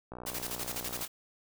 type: click train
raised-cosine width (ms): 1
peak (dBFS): -28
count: 56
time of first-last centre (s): 0.12-1.025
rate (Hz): 60.8
type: noise with tremolo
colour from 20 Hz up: white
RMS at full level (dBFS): -36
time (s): 0.26-1.08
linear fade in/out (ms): 10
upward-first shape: square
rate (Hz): 12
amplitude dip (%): 65
effects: none